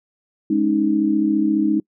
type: chord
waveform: sine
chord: Ab suspended fourth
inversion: none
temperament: just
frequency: 207.7 / 276.9 / 311.5 Hz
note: Ab3 / Db4 / Eb4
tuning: 0 / -2 / +2 cents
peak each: -21 / -22 / -17 dBFS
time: 0.5-1.8 s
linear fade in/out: 5 ms
effects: noise-tail reverb RT60 0.1 s tail -26 dB re dry